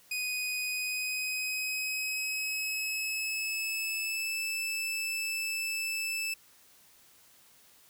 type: tone with pitch glide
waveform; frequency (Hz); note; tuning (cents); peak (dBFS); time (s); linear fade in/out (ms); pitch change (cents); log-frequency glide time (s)
sawtooth; 2492 to 2633; D#7 to E7; +2 to -3; -28; 0.11-6.34; 5; +95; 0.66-4.41
effects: white hiss -60 dBFS RMS until 7.89 s